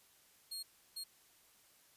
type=tone bursts at uneven times; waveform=sawtooth; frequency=4260 Hz; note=C8; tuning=30 cents sharp; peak=-39 dBFS; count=2; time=0.51-0.63 / 0.96-1.04 s; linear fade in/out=10 ms; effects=white hiss -67 dBFS RMS until 1.96 s + resampled to 32000 Hz